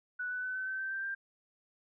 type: tone with pitch steps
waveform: sine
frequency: 1480 / 1494.6 / 1509.4 / 1524.2 / 1539.3 / 1554.5 / 1569.8 / 1585.3 Hz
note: F#6 / F#6 / F#6 / G6 / G6 / G6 / G6 / G6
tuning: 0 / +17 / +34 / -49 / -32 / -15 / +2 / +19 cents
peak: -34 dBFS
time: 0.19-1.15 s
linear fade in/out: 10 ms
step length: 120 ms
effects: none